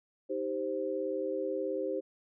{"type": "chord", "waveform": "sine", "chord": "C minor", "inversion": "first", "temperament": "just", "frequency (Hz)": [314, 392.4, 523.3], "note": ["Eb4", "G4", "C5"], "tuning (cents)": [16, 2, 0], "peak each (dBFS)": [-38, -35, -34], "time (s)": [0.29, 2.01], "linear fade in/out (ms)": 20, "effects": []}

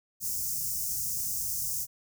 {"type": "band-stop noise", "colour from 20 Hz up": "white", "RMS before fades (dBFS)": -32, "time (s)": [0.2, 1.87], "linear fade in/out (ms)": 50, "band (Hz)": [180, 5400], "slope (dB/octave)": 48, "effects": []}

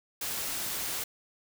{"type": "noise", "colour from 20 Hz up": "white", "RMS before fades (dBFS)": -34, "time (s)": [0.21, 1.04], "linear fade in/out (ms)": 5, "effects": []}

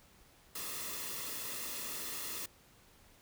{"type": "noise with comb filter", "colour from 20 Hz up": "white", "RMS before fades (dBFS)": -41, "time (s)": [0.55, 2.46], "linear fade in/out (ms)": 5, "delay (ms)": 1.3, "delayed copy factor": -0.6, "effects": ["pink hiss -63 dBFS RMS until 3.21 s"]}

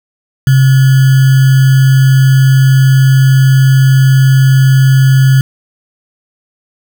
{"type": "tone with sample-and-hold", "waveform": "sine", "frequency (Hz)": 133.3, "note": "C3", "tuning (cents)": 33, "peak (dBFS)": -3, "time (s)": [0.47, 5.41], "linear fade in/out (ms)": 2, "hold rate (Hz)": 1575, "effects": []}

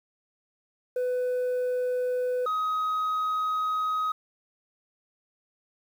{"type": "tone pair in turn", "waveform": "sine", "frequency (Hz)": [499.4, 1261.2], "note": ["B4", "D#6"], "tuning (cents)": [19, 23], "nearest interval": "octave + major third", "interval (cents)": 1604, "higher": "second", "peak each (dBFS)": -22, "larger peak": "neither", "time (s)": [[0.96, 2.46], [2.46, 4.12]], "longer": "second", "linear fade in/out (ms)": 5, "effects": ["tanh soft clip ceiling -24 dBFS", "9-bit"]}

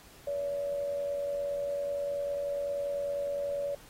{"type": "tone with amplitude modulation", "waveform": "sine", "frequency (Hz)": 570, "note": "C#5", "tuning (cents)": 48, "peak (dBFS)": -28, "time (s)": [0.27, 3.75], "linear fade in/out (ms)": 5, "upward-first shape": "sine", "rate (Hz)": 90.1, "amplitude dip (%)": 45, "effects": ["pink hiss -55 dBFS RMS until 3.89 s", "AAC 48 kbps"]}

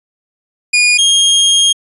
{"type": "tone pair in turn", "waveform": "sawtooth", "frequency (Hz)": [2443, 3242], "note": ["D#7", "G#7"], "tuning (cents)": [-32, -42], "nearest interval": "perfect fourth", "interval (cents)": 490, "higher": "second", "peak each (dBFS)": -4, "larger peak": "neither", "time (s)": [[0.73, 0.98], [0.98, 1.73]], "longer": "second", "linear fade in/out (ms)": 10, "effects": ["resampled to 24000 Hz"]}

